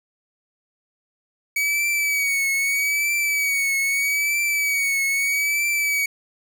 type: tone with vibrato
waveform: 45% pulse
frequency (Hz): 2264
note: C#7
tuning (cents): +36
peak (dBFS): -19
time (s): 1.56-6.06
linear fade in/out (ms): 5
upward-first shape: triangle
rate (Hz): 0.79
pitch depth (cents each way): 63
effects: none